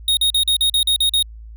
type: tone bursts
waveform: square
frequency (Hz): 3732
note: A#7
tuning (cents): +1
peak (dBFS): -14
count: 9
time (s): 0.08-1.226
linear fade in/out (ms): 2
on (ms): 90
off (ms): 42
effects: added 55 Hz sine -34 dBFS peak until 1.56 s